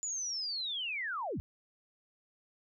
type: linear sweep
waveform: sine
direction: down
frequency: 7040 to 48.06 Hz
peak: -34 dBFS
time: 0.03-1.4 s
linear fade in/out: 0 ms
effects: none